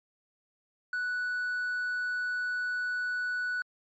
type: tone with hard clipping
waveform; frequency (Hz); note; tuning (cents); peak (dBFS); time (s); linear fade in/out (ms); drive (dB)
triangle; 1480; F#6; 0; -28; 0.93-3.62; 2; 1
effects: MP3 32 kbps